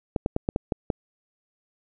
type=clicks; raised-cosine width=2 ms; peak=-10 dBFS; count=7; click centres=0.162 / 0.261 / 0.364 / 0.489 / 0.561 / 0.722 / 0.902 s; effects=none